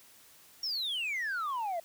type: exponential sweep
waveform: sine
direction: down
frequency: 5610 to 646 Hz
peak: -29 dBFS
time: 0.63-1.8 s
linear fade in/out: 5 ms
effects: tanh soft clip ceiling -30 dBFS + white hiss -58 dBFS RMS until 1.84 s